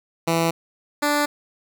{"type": "tone pair in turn", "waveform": "10% pulse", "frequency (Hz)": [165.8, 293.1], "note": ["E3", "D4"], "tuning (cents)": [10, -3], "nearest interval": "minor seventh", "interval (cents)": 987, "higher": "second", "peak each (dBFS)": -10, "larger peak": "neither", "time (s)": [[0.27, 0.51], [1.02, 1.26]], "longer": "neither", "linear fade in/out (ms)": 10, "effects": []}